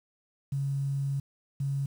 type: tone pair in turn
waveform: sine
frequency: 138.59 / 138.59 Hz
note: C#3 / C#3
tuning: 0 / 0 cents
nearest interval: unison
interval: 0 cents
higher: neither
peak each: -27 dBFS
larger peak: neither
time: 0.52-1.2 / 1.6-1.86 s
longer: first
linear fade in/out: 5 ms
effects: 9-bit